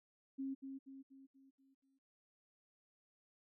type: tone with echo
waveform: sine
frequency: 270 Hz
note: C#4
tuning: 45 cents flat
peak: -39 dBFS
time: 0.38-0.55 s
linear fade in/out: 20 ms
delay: 240 ms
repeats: 6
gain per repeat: -6 dB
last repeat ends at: 1.99 s
effects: none